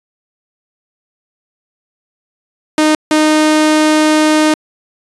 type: tone bursts at uneven times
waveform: sawtooth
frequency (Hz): 308.1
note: D#4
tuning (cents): -17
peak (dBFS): -4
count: 2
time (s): 2.78-2.95 / 3.11-4.54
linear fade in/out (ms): 2
effects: resampled to 24000 Hz